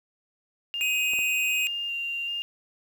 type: tone with vibrato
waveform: sine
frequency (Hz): 2794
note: F7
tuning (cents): 0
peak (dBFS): -28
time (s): 0.74-2.42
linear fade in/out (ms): 0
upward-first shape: square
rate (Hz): 1.3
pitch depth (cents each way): 10
type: tone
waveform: square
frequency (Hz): 2516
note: D#7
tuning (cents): +19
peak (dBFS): -25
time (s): 0.81-1.67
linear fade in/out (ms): 0
type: clicks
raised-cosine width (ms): 1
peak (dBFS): -28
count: 2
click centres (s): 1.135 / 1.19
effects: 9-bit